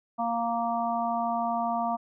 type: harmonic tone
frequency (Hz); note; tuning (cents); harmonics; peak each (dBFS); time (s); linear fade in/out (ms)
233.1; A#3; 0; 1 / 3 / 4 / 5; -33 / -28 / -32 / -34; 0.18-1.97; 20
effects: none